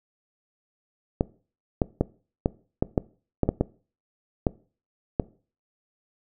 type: clicks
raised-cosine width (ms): 2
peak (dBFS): -7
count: 11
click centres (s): 1.209 / 1.818 / 2.01 / 2.459 / 2.825 / 2.978 / 3.433 / 3.49 / 3.61 / 4.468 / 5.198
effects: noise-tail reverb RT60 0.4 s tail -21 dB re dry